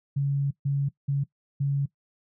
sine tone bursts at uneven times, 140 Hz, C#3, 18 cents sharp, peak -22 dBFS, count 4, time 0.16-0.51 / 0.65-0.89 / 1.08-1.24 / 1.6-1.86 s, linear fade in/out 10 ms, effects noise-tail reverb RT60 0.1 s tail -19 dB re dry

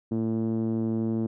5% pulse tone with low-pass filter, 112.3 Hz, A2, 36 cents sharp, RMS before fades -27 dBFS, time 0.11-1.27 s, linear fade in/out 10 ms, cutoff 270 Hz, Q 2.7, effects none

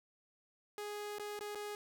sawtooth tone with dropouts, 415.3 Hz, G#4, in tune, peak -37 dBFS, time 0.78-1.75 s, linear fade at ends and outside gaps 1 ms, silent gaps 1.185-1.196 / 1.391-1.409 / 1.549-1.555 s, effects none

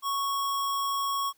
sine tone with sample-and-hold, 1108.7 Hz, C#6, in tune, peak -26 dBFS, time 0.02-1.33 s, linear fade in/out 50 ms, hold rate 4410 Hz, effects white hiss -67 dBFS RMS until 1.37 s

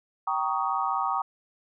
sine chord, Eb dominant seventh, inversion first, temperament just, 777.8 / 933.4 / 1120.1 / 1244.5 Hz, G5 / Bb5 / Db6 / Eb6, -14 / +2 / +18 / 0 cents, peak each -30 dBFS, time 0.27-1.22 s, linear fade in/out 5 ms, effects none

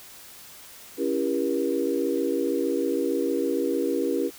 sine chord, C# diminished seventh, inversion none, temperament just, 277.2 / 332.6 / 399.1 / 479 Hz, C#4 / E4 / G4 / Bb4, 0 / +16 / +31 / +47 cents, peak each -28 dBFS, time 0.97-4.31 s, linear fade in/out 50 ms, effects white hiss -46 dBFS RMS until 4.38 s

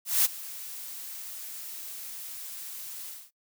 blue noise with ADSR envelope, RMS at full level -21 dBFS, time 0.05-3.31 s, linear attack 200 ms, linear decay 19 ms, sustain -19 dB, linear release 230 ms, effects noise-tail reverb RT60 0.1 s tail -21 dB re dry

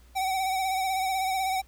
square tone with vibrato, 760 Hz, F#5, 46 cents sharp, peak -26 dBFS, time 0.15-1.62 s, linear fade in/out 20 ms, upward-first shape sine, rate 16 Hz, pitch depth 40 cents each way, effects added 60 Hz sine -52 dBFS peak until 1.67 s + pink hiss -61 dBFS RMS until 1.67 s

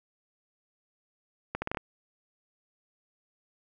accelerating click train, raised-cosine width 0.5 ms, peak -16 dBFS, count 6, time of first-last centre 1.55-1.772 s, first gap 70 ms, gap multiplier 0.77, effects none

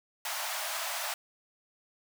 pink high-pass noise, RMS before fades -35 dBFS, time 0.25-1.14 s, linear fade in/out 2 ms, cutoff 600 Hz, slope 96 dB/octave, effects none

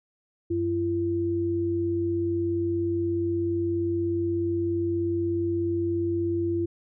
sine tone pair together, 95.47 / 339.6 Hz, G2 / F4, -45 / -48 cents, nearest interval octave + minor seventh, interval 2197 cents, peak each -31 / -24 dBFS, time 0.5-6.66 s, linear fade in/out 10 ms, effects none

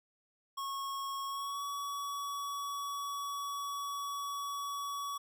square tone with pitch glide, 1096 to 1131.4 Hz, C#6 to C#6, -20 to +35 cents, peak -37 dBFS, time 0.57-5.18 s, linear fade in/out 10 ms, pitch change +55 cents, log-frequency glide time 1.26-1.63 s, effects none

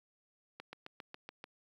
slowing click train, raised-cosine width 0.3 ms, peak -29 dBFS, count 7, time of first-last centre 0.6-1.441 s, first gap 130 ms, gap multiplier 1.03, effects high-pass 150 Hz 12 dB/octave + 11-bit

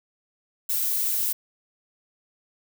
violet noise, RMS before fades -25 dBFS, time 0.69-1.33 s, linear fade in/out 10 ms, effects none

